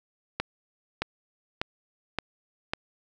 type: accelerating click train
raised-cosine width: 0.3 ms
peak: -11 dBFS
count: 5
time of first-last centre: 0.4-2.735 s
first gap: 620 ms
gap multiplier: 0.96
effects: none